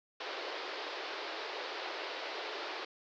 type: band-pass noise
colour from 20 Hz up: pink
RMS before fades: -41 dBFS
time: 0.2-2.85 s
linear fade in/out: 5 ms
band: 350 to 4900 Hz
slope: 48 dB/octave
effects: none